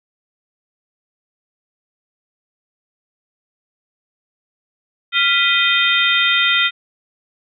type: tone cluster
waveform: sine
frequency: 1389 / 1980 / 2483 / 3159 / 3647 Hz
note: F6 / B6 / D#7 / G7 / A#7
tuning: -10 / +4 / -4 / +13 / -39 cents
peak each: -19 dBFS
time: 5.12-6.71 s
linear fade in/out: 50 ms
effects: none